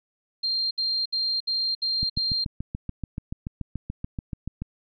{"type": "tone bursts", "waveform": "sine", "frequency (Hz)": 4186, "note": "C8", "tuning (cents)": 0, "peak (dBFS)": -23, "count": 6, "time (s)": [0.43, 2.445], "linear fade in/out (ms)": 10, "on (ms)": 280, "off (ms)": 67}
{"type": "click train", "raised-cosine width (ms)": 5, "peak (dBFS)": -18, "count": 19, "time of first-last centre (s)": [2.03, 4.62], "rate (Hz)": 6.95}
{"effects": []}